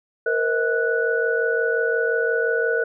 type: tone cluster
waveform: sine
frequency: 463.3 / 509 / 638 / 1477 Hz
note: A#4 / C5 / D#5 / F#6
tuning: -11 / -48 / +43 / -3 cents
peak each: -21 / -28 / -29 / -23 dBFS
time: 0.26-2.84 s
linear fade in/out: 5 ms
effects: none